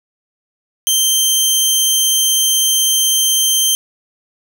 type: tone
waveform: 15% pulse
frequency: 3136 Hz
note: G7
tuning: in tune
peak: -4 dBFS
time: 0.87-3.75 s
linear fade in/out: 0 ms
effects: none